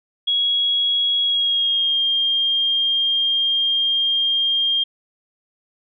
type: tone with pitch glide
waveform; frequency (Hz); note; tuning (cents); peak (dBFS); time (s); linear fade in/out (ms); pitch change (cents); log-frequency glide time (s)
sine; 3322 to 3211; G#7 to G7; 0 to +41; -16; 0.27-4.84; 10; -59; 1.22-2.01
effects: none